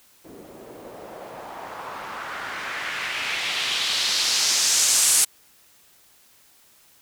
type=noise with low-pass filter sweep; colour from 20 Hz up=blue; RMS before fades=-25 dBFS; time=0.24-5.25 s; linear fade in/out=10 ms; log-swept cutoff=340 to 9100 Hz; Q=1.8; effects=white hiss -56 dBFS RMS until 7.01 s